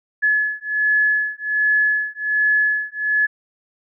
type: beating tone pair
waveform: sine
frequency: 1707 / 1708.3 Hz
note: G#6 / G#6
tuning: +47 / +48 cents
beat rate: 1.3 Hz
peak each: -19 dBFS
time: 0.22-3.27 s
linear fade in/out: 20 ms
effects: none